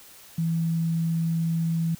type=tone; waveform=sine; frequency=164.81 Hz; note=E3; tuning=in tune; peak=-22 dBFS; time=0.38-1.95 s; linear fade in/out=5 ms; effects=white hiss -49 dBFS RMS until 1.99 s